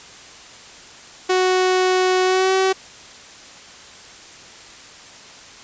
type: tone with pitch glide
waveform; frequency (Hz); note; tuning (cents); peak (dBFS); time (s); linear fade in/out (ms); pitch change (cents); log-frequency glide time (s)
sawtooth; 370 to 380.2; F#4 to F#4; 0 to +47; -11; 1.29-2.73; 10; +47; 2.24-2.53
effects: white hiss -41 dBFS RMS until 5.63 s + resampled to 16000 Hz